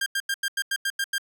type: tone bursts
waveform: sawtooth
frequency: 1600 Hz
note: G6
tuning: 35 cents sharp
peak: -20 dBFS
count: 9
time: 0.01-1.182 s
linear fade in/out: 5 ms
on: 52 ms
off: 88 ms
effects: none